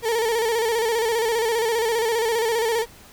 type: tone with vibrato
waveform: 35% pulse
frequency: 454.7 Hz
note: A#4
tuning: 43 cents flat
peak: -18 dBFS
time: 0.02-2.86 s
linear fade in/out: 50 ms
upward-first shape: square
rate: 15 Hz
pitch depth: 57 cents each way
effects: pink hiss -47 dBFS RMS until 3.12 s